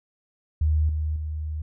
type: tone with level steps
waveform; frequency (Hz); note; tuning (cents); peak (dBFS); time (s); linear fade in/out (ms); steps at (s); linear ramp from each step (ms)
sine; 77; D#2; -17; -18 / -23 / -27; 0.61-1.62; 5; 0.89 / 1.16; 2
effects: none